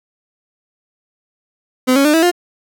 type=tone with pitch steps; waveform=30% pulse; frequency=255.3 / 276.8 / 300.1 / 325.4 / 352.8 Hz; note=C4 / C#4 / D4 / E4 / F4; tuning=-42 / -2 / +38 / -22 / +18 cents; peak=-7 dBFS; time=1.87-2.315 s; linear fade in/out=20 ms; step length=89 ms; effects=none